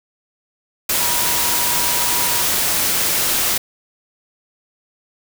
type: tone in noise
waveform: sine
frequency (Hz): 963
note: B5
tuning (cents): -44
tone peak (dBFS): -27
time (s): 1-2.42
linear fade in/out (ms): 5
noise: white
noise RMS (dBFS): -18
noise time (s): 0.89-3.58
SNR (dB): -12
effects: none